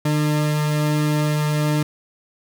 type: tone pair together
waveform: 40% pulse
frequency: 150.61 / 300 Hz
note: D3 / D4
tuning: +44 / +37 cents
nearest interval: octave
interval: 1193 cents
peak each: -17 / -27 dBFS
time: 0.05-1.83 s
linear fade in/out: 5 ms
effects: none